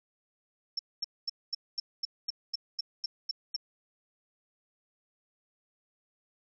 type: tone bursts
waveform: sine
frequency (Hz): 5400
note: E8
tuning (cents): +41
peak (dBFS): -29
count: 12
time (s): 0.77-3.564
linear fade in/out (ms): 5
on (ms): 22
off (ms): 230
effects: none